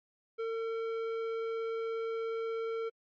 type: tone with tanh clipping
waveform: triangle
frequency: 452.8 Hz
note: A4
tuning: 50 cents sharp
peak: -35 dBFS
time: 0.38-2.9 s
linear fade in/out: 20 ms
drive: 16 dB
effects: AAC 64 kbps